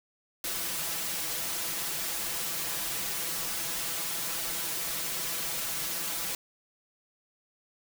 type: noise with comb filter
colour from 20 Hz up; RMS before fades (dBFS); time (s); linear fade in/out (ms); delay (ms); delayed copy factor
white; -33; 0.44-6.35; 2; 6; +1
effects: none